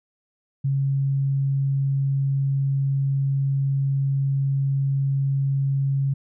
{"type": "tone", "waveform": "sine", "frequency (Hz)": 137.3, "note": "C#3", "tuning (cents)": -16, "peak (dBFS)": -19, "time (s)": [0.64, 6.14], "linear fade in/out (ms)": 10, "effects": []}